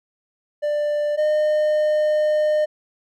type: tone pair in turn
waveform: triangle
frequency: 592 / 608.3 Hz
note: D5 / D#5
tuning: +14 / -39 cents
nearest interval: unison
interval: 47 cents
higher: second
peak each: -17 / -14 dBFS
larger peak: second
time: 0.62-1.17 / 1.17-2.66 s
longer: second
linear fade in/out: 20 ms
effects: none